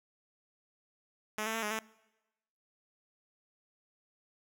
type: tone with pitch steps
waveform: 5% pulse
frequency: 214 / 222.2 / 225.3 / 210 / 220.4 Hz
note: A3 / A3 / A3 / G#3 / A3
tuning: -48 / +17 / +41 / +19 / +3 cents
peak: -22 dBFS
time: 1.38-1.79 s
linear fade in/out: 2 ms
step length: 82 ms
effects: noise-tail reverb RT60 1.0 s tail -23 dB re dry